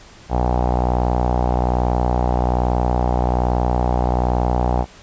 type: tone with low-pass filter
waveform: sawtooth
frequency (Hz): 61.2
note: B1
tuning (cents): -15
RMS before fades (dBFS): -18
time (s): 0.29-4.86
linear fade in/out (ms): 50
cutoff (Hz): 800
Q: 4.7
effects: pink hiss -44 dBFS RMS until 5.02 s + resampled to 16000 Hz